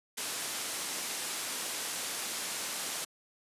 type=low-pass noise; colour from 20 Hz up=white; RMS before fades=-37 dBFS; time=0.17-3.05 s; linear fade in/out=10 ms; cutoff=11000 Hz; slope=24 dB/octave; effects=high-pass 200 Hz 12 dB/octave + resampled to 32000 Hz